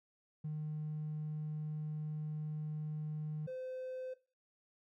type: tone pair in turn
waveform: triangle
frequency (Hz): 152.9 / 514.3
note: D#3 / C5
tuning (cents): -30 / -30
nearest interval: octave + major sixth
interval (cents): 2100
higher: second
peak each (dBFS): -34 / -38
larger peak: first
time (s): 0.44-3.47 / 3.47-4.14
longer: first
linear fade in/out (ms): 10
effects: noise-tail reverb RT60 0.3 s tail -18 dB re dry + tanh soft clip ceiling -34 dBFS